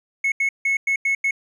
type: tone bursts at uneven times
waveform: triangle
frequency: 2192 Hz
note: C#7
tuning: 20 cents flat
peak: -15 dBFS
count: 6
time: 0.24-0.32 / 0.4-0.49 / 0.65-0.77 / 0.87-0.96 / 1.05-1.15 / 1.24-1.31 s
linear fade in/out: 5 ms
effects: tanh soft clip ceiling -11 dBFS + resampled to 24000 Hz